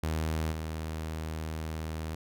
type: tone with level steps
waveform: sawtooth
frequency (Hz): 79.2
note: D#2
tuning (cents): +31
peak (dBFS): -25 / -30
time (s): 0.03-2.15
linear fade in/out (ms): 5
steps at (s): 0.51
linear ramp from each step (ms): 20
effects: none